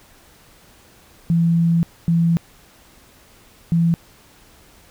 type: tone bursts at uneven times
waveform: sine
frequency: 167.8 Hz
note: E3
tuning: 31 cents sharp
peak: -13 dBFS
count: 3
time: 1.3-1.83 / 2.08-2.37 / 3.72-3.94 s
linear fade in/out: 0 ms
effects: pink hiss -50 dBFS RMS until 4.9 s